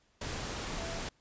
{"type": "tone in noise", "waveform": "sine", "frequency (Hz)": 665, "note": "E5", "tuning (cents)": 15, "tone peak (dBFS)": -43, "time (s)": [0.78, 0.99], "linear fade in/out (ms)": 5, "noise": "pink", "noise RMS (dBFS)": -38, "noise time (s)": [0.21, 1.09], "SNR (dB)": -8, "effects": ["pink hiss -70 dBFS RMS until 1.2 s", "resampled to 16000 Hz"]}